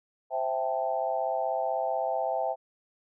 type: chord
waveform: sine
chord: A minor seventh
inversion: first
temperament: equal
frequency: 523.3 / 659.3 / 784 / 880 Hz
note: C5 / E5 / G5 / A5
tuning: 0 / 0 / 0 / 0 cents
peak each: -33 / -30 / -31 / -36 dBFS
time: 0.3-2.56 s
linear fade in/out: 50 ms
effects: none